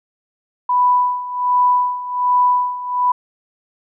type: tone with tremolo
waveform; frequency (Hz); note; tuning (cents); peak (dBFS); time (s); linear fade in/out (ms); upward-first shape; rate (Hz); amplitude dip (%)
sine; 990; B5; +4; -10; 0.69-3.12; 5; sine; 1.3; 80
effects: none